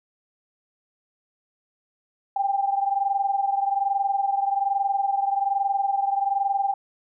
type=tone pair together; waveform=sine; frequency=788.8 / 810 Hz; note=G5 / G#5; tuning=+11 / -43 cents; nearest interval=unison; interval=46 cents; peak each=-22 / -26 dBFS; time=2.36-6.74 s; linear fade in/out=5 ms; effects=none